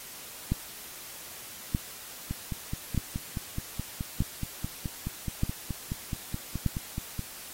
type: two click trains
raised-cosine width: 5 ms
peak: -13 / -19 dBFS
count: 6 / 24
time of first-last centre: 0.52-6.663 / 2.31-7.193 s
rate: 0.814 / 4.71 Hz
effects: white hiss -44 dBFS RMS until 7.53 s + AAC 48 kbps